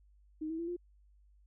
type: tone with pitch steps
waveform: sine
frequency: 311.1 / 323.9 / 337.3 / 351.2 Hz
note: D#4 / E4 / E4 / F4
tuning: 0 / -30 / +40 / +10 cents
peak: -35 dBFS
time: 0.41-0.766 s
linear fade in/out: 10 ms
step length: 89 ms
effects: added 50 Hz sine -61 dBFS peak until 1.46 s